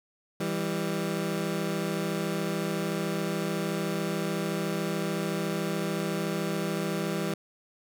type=tone pair together; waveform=20% pulse; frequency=164.81 / 198.55 Hz; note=E3 / G3; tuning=0 / +22 cents; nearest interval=minor third; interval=322 cents; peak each=-26 dBFS; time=0.4-7.34 s; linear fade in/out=5 ms; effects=none